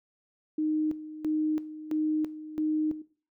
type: tone with tremolo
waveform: sine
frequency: 308.8 Hz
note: D#4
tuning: 13 cents flat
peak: -25 dBFS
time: 0.58-3.02 s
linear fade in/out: 5 ms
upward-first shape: square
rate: 1.5 Hz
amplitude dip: 80%
effects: noise-tail reverb RT60 0.4 s tail -17 dB re dry